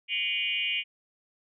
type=tone with frequency modulation; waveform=sine; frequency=2637 Hz; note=E7; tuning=in tune; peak=-26 dBFS; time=0.08-0.84 s; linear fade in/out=50 ms; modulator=189 Hz; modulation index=2.3; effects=none